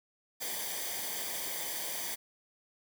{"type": "noise with comb filter", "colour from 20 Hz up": "white", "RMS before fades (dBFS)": -37, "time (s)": [0.4, 2.16], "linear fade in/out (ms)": 20, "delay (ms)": 0.74, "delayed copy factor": -0.7, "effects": []}